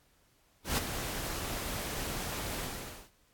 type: noise with ADSR envelope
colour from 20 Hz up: pink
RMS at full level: -28 dBFS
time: 0.64-3.11 s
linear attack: 140 ms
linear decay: 13 ms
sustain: -9 dB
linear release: 530 ms
effects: pink hiss -68 dBFS RMS until 3.33 s + AAC 64 kbps